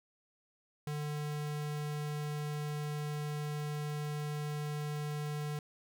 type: tone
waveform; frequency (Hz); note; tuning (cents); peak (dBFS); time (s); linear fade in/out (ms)
square; 148.9; D3; +24; -36; 0.87-5.59; 2
effects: none